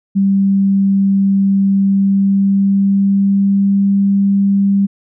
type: tone with pitch glide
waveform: sine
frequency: 196 to 198.05 Hz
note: G3 to G3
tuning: 0 to +18 cents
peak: -9 dBFS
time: 0.15-4.87 s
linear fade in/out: 20 ms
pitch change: +18 cents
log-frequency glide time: 1.79-3.86 s
effects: none